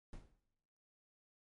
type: noise with exponential decay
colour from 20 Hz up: brown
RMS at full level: -45 dBFS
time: 0.13-0.4 s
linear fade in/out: 1 ms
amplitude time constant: 58 ms
effects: noise-tail reverb RT60 1.0 s tail -19 dB re dry + MP3 48 kbps